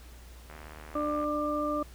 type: click train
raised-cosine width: 0.5 ms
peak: -31 dBFS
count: 58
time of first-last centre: 0.5-1.241 s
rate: 76.9 Hz
type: harmonic tone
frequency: 297.6 Hz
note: D4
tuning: 23 cents sharp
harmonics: 1 / 2 / 4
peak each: -32 / -32 / -32 dBFS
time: 0.95-1.83 s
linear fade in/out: 5 ms
effects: added 60 Hz sine -47 dBFS peak until 1.94 s + pink hiss -55 dBFS RMS until 1.94 s